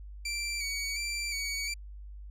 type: tone with vibrato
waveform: 20% pulse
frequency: 2300 Hz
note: D7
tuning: 37 cents flat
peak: -27 dBFS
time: 0.25-1.74 s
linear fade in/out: 5 ms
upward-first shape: square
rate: 1.4 Hz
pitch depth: 36 cents each way
effects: added 50 Hz sine -42 dBFS peak until 2.3 s + resampled to 32000 Hz